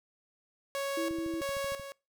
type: tone with tremolo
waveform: sawtooth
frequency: 554.4 Hz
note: C#5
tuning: in tune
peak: -28 dBFS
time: 0.75-1.92 s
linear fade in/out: 0 ms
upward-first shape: square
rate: 1.5 Hz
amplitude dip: 65%
type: tone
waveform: sine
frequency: 329.6 Hz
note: E4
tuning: in tune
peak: -32 dBFS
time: 0.97-1.41 s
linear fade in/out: 5 ms
type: click train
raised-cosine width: 5 ms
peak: -36 dBFS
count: 10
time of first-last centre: 1.11-1.797 s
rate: 13.1 Hz
effects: noise-tail reverb RT60 0.3 s tail -25 dB re dry